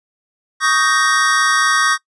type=chord; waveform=square; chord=Eb dominant seventh; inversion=third; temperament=just; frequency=1120.1 / 1244.5 / 1555.6 / 1866.8 Hz; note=Db6 / Eb6 / G6 / Bb6; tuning=+18 / 0 / -14 / +2 cents; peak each=-19 dBFS; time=0.6-1.98 s; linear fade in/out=50 ms; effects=noise-tail reverb RT60 0.1 s tail -21 dB re dry + resampled to 22050 Hz